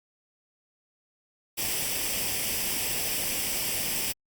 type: noise with comb filter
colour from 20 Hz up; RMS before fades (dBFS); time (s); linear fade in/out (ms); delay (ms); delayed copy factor
white; -29; 1.57-4.13; 20; 0.37; +0.6
effects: Opus 48 kbps